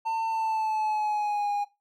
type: tone with pitch glide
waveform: triangle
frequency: 898 to 818.7 Hz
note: A5 to G#5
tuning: +35 to -25 cents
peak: -23 dBFS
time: 0.05-1.65 s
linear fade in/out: 20 ms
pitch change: -160 cents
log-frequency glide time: 0.29-1.51 s
effects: noise-tail reverb RT60 0.2 s tail -17 dB re dry